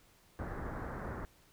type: low-pass noise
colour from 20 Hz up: pink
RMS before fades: -41 dBFS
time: 0.39-1.25 s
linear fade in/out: 0 ms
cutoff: 1800 Hz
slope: 48 dB/octave
effects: pink hiss -65 dBFS RMS until 1.52 s